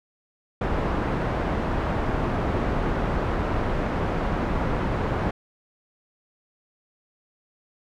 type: low-pass noise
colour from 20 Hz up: pink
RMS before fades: -25 dBFS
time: 0.61-5.31 s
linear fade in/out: 5 ms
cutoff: 1300 Hz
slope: 12 dB/octave
effects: none